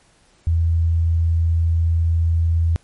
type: tone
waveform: sine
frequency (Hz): 82.9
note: E2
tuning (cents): +10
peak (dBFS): -14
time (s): 0.47-2.76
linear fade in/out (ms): 0
effects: pink hiss -56 dBFS RMS until 2.83 s + MP3 48 kbps